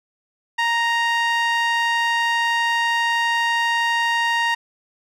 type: tone with band-pass filter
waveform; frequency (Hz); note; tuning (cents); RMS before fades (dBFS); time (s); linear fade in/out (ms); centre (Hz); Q
sawtooth; 932.3; A#5; 0; -20; 0.58-4.55; 10; 1900; 1.2
effects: none